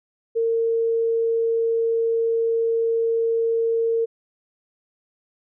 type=tone; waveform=sine; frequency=457.2 Hz; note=A#4; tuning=34 cents flat; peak=-18 dBFS; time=0.35-4.06 s; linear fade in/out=20 ms; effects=none